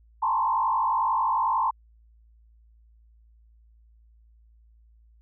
sine tone with frequency modulation, 970 Hz, B5, 31 cents flat, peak -21 dBFS, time 0.22-1.71 s, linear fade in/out 10 ms, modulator 51.1 Hz, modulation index 2.1, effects added 56 Hz sine -54 dBFS peak until 5.21 s

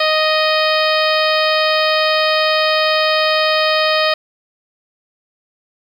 harmonic tone with a mistuned harmonic, 622.3 Hz, D#5, in tune, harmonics 1 / 2 / 3 / 4 / 5 / 6 / 7 / 8, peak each -16 / -19 / -21 / -22 / -23 / -24 / -24 / -25 dBFS, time 0-4.14 s, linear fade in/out 5 ms, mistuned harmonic 6, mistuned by +25 cents, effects 7-bit

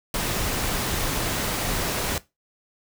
pink noise, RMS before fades -26 dBFS, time 0.14-2.18 s, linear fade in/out 2 ms, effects noise-tail reverb RT60 0.2 s tail -17 dB re dry

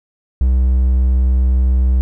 triangle tone, 63.6 Hz, C2, 48 cents flat, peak -8 dBFS, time 0.41-2.01 s, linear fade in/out 0 ms, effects none

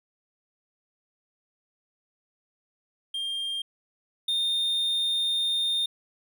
triangle tone pair in turn, 3200 / 3644 Hz, G7 / A#7, +35 / -40 cents, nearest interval major second, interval 225 cents, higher second, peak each -27 / -22 dBFS, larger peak second, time 3.14-3.62 / 4.28-5.86 s, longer second, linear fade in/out 5 ms, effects none

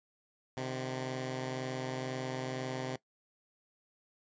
10% pulse tone pair together, 129.54 / 151.5 Hz, C3 / D#3, -17 / -46 cents, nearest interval minor third, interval 271 cents, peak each -28 / -36 dBFS, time 0.57-2.96 s, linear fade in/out 2 ms, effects noise-tail reverb RT60 0.1 s tail -19 dB re dry + resampled to 16000 Hz

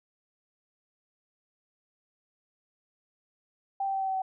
sine tone with pitch steps, 784 / 779 / 774.1 / 769.2 / 764.3 / 759.5 Hz, G5 / G5 / G5 / G5 / G5 / F#5, 0 / -11 / -22 / -33 / -44 / +45 cents, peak -27 dBFS, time 3.8-4.22 s, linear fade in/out 5 ms, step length 70 ms, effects none

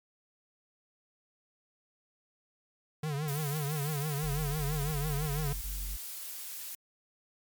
square tone with vibrato, 147.7 Hz, D3, 10 cents sharp, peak -32 dBFS, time 3.03-5.53 s, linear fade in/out 5 ms, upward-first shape triangle, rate 6 Hz, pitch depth 130 cents each way
blue noise, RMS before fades -41 dBFS, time 3.28-6.75 s, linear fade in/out 2 ms
triangle tone bursts, 46.49 Hz, F#1, 9 cents sharp, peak -33 dBFS, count 5, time 4.23-5.968 s, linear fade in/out 10 ms, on 330 ms, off 22 ms
effects MP3 96 kbps

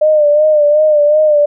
sine tone with vibrato, 602 Hz, D5, 43 cents sharp, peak -6 dBFS, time 0.01-1.46 s, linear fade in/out 10 ms, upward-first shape sine, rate 2.7 Hz, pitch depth 51 cents each way, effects none

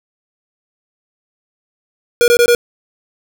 square tone bursts, 478.2 Hz, A#4, 44 cents sharp, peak -8 dBFS, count 4, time 2.21-2.549 s, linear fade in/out 0 ms, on 69 ms, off 21 ms, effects none

